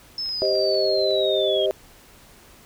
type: linear sweep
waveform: sine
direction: down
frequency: 5274 to 3211 Hz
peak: -25 dBFS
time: 0.18-1.66 s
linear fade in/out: 2 ms
type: clicks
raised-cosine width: 0.2 ms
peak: -29 dBFS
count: 6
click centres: 0.26 / 0.291 / 0.453 / 0.555 / 0.746 / 1.109 s
type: chord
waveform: sine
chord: C minor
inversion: second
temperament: equal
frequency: 392 / 523.3 / 622.3 Hz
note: G4 / C5 / Eb5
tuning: 0 / 0 / 0 cents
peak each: -23 / -25 / -22 dBFS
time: 0.42-1.71 s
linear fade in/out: 0 ms
effects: pink hiss -50 dBFS RMS until 2.65 s